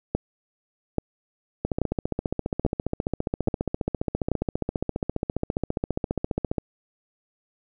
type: two click trains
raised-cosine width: 2 ms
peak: -9 / -11 dBFS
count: 6 / 74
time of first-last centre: 0.15-4.317 / 1.65-6.582 s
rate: 1.2 / 14.8 Hz
effects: none